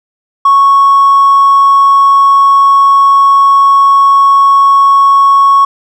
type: tone with hard clipping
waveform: sine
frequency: 1106 Hz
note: C#6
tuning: 4 cents flat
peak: -3 dBFS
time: 0.45-5.65 s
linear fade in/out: 5 ms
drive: 1 dB
effects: none